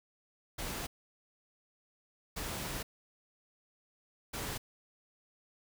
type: noise bursts at uneven times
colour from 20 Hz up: pink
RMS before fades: -39 dBFS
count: 3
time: 0.58-0.87 / 2.36-2.83 / 4.33-4.58 s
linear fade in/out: 10 ms
effects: none